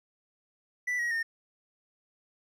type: tone with pitch steps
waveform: triangle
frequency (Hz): 1975.5 / 1900.5 / 1828.4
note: B6 / A#6 / A#6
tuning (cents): 0 / +33 / -34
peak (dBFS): -26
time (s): 0.87-1.23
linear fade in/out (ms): 10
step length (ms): 120
effects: none